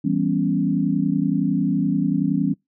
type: chord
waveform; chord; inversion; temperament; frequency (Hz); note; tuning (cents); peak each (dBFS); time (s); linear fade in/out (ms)
sine; C# half-diminished seventh; first; equal; 164.81 / 196 / 246.9 / 277.2; E3 / G3 / B3 / C#4; 0 / 0 / 0 / 0; -24 / -23 / -25 / -22; 0.04-2.54; 10
effects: noise-tail reverb RT60 0.2 s tail -26 dB re dry